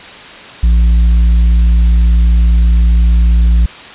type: tone with tanh clipping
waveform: sine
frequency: 57.5 Hz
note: A#1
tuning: 23 cents flat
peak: -6 dBFS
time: 0.63-3.66 s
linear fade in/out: 5 ms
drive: 5 dB
effects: white hiss -31 dBFS RMS until 3.94 s + resampled to 8000 Hz